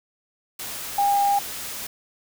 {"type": "tone in noise", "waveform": "sine", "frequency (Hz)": 805, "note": "G5", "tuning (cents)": 46, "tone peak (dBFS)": -17, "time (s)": [0.98, 1.39], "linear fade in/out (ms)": 5, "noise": "white", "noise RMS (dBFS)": -33, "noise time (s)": [0.59, 1.87], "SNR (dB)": 13, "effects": []}